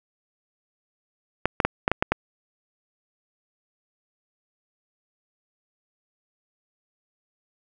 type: clicks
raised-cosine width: 0.5 ms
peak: -4 dBFS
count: 7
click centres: 1.456 / 1.602 / 1.65 / 1.879 / 1.916 / 2.025 / 2.12 s
effects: none